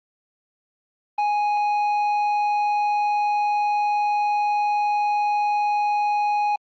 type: tone with tanh clipping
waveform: sine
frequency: 830.6 Hz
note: G#5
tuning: in tune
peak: -20 dBFS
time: 1.18-6.56 s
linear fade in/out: 5 ms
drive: 7 dB
effects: Opus 24 kbps